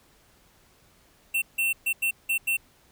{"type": "tone bursts at uneven times", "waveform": "square", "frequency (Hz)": 2700, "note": "E7", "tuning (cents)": 41, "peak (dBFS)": -23, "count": 6, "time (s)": [[1.34, 1.42], [1.58, 1.73], [1.86, 1.93], [2.02, 2.11], [2.29, 2.38], [2.47, 2.57]], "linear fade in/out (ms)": 10, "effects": ["pink hiss -60 dBFS RMS until 2.91 s"]}